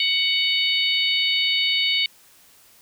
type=harmonic tone; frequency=744 Hz; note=F#5; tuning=9 cents sharp; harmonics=3 / 4 / 5 / 6; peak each=-24 / -22 / -24 / -27 dBFS; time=0-2.06 s; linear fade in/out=2 ms; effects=white hiss -53 dBFS RMS until 2.81 s